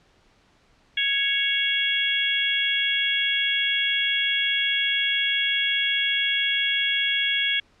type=harmonic tone; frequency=554.4 Hz; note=C#5; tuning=in tune; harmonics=3 / 4 / 5 / 6; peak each=-28 / -26 / -28 / -23 dBFS; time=0.97-7.6 s; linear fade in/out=5 ms; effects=pink hiss -60 dBFS RMS until 7.8 s + low-pass 5000 Hz 12 dB/octave